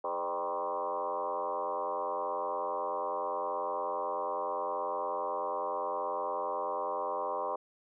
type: tone with frequency modulation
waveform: sine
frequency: 784 Hz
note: G5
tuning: in tune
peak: -31 dBFS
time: 0.04-7.56 s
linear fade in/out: 5 ms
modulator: 89.6 Hz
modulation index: 3.8
effects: none